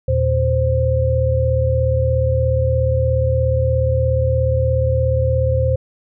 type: tone cluster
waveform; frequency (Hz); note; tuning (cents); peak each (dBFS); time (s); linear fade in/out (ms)
sine; 79.9 / 116.8 / 523; D#2 / A#2 / C5; +47 / +4 / -1; -18; 0.08-5.76; 5
effects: none